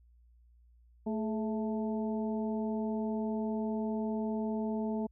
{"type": "harmonic tone with a mistuned harmonic", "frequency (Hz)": 220, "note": "A3", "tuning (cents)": 0, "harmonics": [1, 2, 3, 4], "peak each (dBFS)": [-32, -38, -42, -44], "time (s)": [1.06, 5.07], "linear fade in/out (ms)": 10, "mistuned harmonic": 2, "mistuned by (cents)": -60, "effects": ["added 59 Hz sine -59 dBFS peak until 5.11 s"]}